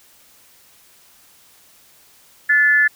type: tone with amplitude modulation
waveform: sine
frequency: 1736 Hz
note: A6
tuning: 24 cents flat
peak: -8 dBFS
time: 2.49-2.88 s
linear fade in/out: 10 ms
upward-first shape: sine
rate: 300 Hz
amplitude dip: 65%
effects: white hiss -51 dBFS RMS until 2.95 s